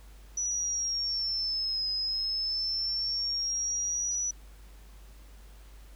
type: exponential two-way sweep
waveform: sine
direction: down then up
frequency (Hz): 5920 to 5050 to 5920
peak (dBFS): -28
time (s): 0.37-4.31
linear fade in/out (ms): 5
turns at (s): 1.9
effects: added 50 Hz sine -48 dBFS peak until 5.95 s + pink hiss -59 dBFS RMS until 5.95 s